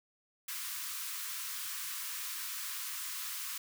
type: high-pass noise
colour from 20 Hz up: white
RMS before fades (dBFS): -40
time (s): 0.48-3.58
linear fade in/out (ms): 5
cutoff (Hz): 990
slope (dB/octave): 96
effects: none